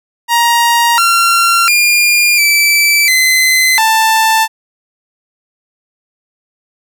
sawtooth tone with pitch steps, 941 / 1371 / 2412 / 2319 / 2044 / 886 Hz, A#5 / F6 / D7 / D7 / C7 / A5, +16 / -32 / +46 / -22 / -41 / +12 cents, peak -4 dBFS, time 0.28-4.48 s, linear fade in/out 50 ms, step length 700 ms, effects none

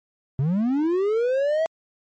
triangle linear sweep, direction up, 126.6 to 658 Hz, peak -17 dBFS, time 0.39-1.66 s, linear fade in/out 0 ms, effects MP3 32 kbps

